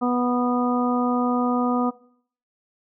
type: harmonic tone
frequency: 246 Hz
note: B3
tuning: 7 cents flat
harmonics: 1 / 2 / 3 / 4 / 5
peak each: -21 / -28 / -27 / -31 / -28 dBFS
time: 0.01-1.91 s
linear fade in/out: 20 ms
effects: noise-tail reverb RT60 0.6 s tail -20 dB re dry